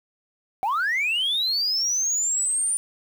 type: linear sweep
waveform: sine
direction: up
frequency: 730 to 9290 Hz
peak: -19 dBFS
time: 0.63-2.77 s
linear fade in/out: 0 ms
effects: tanh soft clip ceiling -19 dBFS + 8-bit